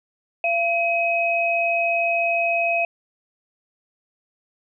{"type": "tone pair together", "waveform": "sine", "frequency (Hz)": [681.7, 2537], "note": ["F5", "D#7"], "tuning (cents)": [-42, 33], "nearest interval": "octave + major seventh", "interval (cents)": 2275, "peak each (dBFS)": -21, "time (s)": [0.44, 2.85], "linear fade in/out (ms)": 2, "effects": []}